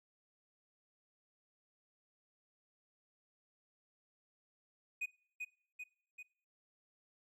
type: tone with echo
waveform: triangle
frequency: 2489 Hz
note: D#7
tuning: in tune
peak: -34 dBFS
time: 5.01-5.06 s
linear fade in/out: 10 ms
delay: 390 ms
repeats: 3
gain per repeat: -4 dB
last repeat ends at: 6.23 s
effects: noise-tail reverb RT60 0.6 s tail -24 dB re dry